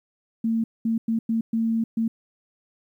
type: tone bursts at uneven times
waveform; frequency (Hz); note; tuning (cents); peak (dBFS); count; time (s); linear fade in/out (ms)
sine; 226.4; A3; +50; -20; 6; 0.44-0.64 / 0.85-0.98 / 1.08-1.19 / 1.29-1.41 / 1.53-1.84 / 1.97-2.08; 5
effects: 10-bit